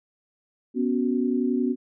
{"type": "chord", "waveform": "sine", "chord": "B suspended second", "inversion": "none", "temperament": "just", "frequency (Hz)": [246.9, 277.8, 370.4], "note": ["B3", "C#4", "F#4"], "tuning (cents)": [0, 4, 2], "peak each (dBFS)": [-23, -27, -28], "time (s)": [0.74, 1.76], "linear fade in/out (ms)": 50, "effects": []}